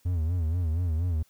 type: tone with vibrato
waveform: triangle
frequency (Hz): 83.9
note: E2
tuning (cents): +31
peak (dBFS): -22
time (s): 0.05-1.23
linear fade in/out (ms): 10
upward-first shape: sine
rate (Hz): 4.2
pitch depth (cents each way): 130
effects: white hiss -65 dBFS RMS until 1.29 s